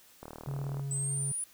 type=click train; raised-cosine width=1 ms; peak=-29 dBFS; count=23; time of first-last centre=0.23-0.796 s; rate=38.9 Hz
type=tone; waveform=triangle; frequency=138.59 Hz; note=C#3; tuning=in tune; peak=-31 dBFS; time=0.47-1.32 s; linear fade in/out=5 ms
type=linear sweep; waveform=sine; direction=up; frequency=7990 to 9870 Hz; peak=-32 dBFS; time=0.91-1.44 s; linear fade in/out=2 ms
effects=white hiss -59 dBFS RMS until 1.53 s